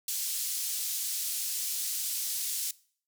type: band-pass noise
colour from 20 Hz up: white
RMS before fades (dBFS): -33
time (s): 0.08-2.71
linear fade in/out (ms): 2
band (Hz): 4600 to 14000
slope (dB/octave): 12
effects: noise-tail reverb RT60 0.5 s tail -21 dB re dry